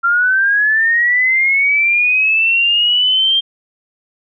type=linear sweep; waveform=sine; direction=up; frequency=1368 to 3193 Hz; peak=-10 dBFS; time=0.03-3.41 s; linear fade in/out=20 ms; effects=none